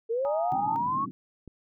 sine linear sweep, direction up, 440 to 1127 Hz, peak -25 dBFS, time 0.09-1.06 s, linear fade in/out 20 ms
sine chord, Ab suspended second, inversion none, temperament equal, 830.6 / 932.3 / 1244.5 Hz, Ab5 / Bb5 / Eb6, 0 / 0 / 0 cents, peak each -33 / -37 / -39 dBFS, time 0.25-0.76 s, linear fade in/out 0 ms
white band-pass noise, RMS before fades -39 dBFS, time 0.52-1.11 s, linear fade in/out 0 ms, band 110 to 310 Hz, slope 48 dB/octave
click, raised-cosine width 3 ms, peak -31 dBFS, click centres 1.477 s
effects none

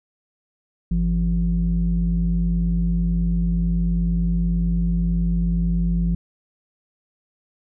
sine tone pair together, 51.02 / 171.6 Hz, G#1 / F3, -30 / -30 cents, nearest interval octave + major sixth, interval 2100 cents, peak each -19 dBFS, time 0.91-6.15 s, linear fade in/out 5 ms, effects tanh soft clip ceiling -12 dBFS

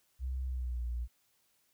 sine tone with pitch glide, 64.5 to 59.49 Hz, C2 to A#1, -24 to +36 cents, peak -33 dBFS, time 0.19-1.08 s, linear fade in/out 50 ms, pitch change -140 cents, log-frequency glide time 0.46-0.84 s, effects white hiss -73 dBFS RMS until 1.73 s

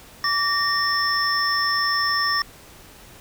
triangle tone cluster, 1156 / 1837 / 5350 Hz, D6 / A#6 / E8, -28 / -26 / +25 cents, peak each -22 dBFS, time 0.24-2.42 s, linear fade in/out 2 ms, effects pink hiss -46 dBFS RMS until 3.2 s

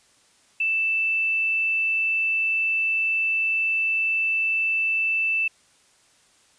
sine tone, 2649 Hz, E7, 8 cents sharp, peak -20 dBFS, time 0.6-5.48 s, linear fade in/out 5 ms, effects white hiss -59 dBFS RMS until 6.58 s + resampled to 22050 Hz

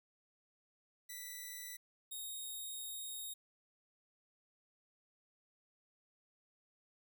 5% pulse tone pair in turn, 1975.5 / 3729 Hz, B6 / A#7, 0 / 0 cents, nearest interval major seventh, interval 1100 cents, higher second, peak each -35 / -35 dBFS, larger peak neither, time 1.09-1.77 / 2.11-3.34 s, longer second, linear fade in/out 10 ms, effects none

